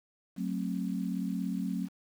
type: chord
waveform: sine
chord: F# diminished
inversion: none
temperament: just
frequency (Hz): 185 / 222 / 266.4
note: F#3 / A3 / C4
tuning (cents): 0 / +16 / +31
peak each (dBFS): -33 / -36 / -36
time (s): 0.36-1.89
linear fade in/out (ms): 50
effects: 9-bit